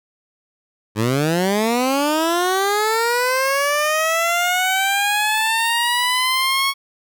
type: linear sweep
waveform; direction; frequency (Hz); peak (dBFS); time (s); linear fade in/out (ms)
15% pulse; up; 101.6 to 1107; -10; 0.95-6.74; 50
effects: none